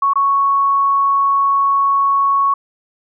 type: tone with dropouts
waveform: sine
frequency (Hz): 1108.7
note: C#6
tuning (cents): 0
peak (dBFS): -11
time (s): 0.02-2.54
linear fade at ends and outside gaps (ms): 5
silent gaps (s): 0.135-0.156
effects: none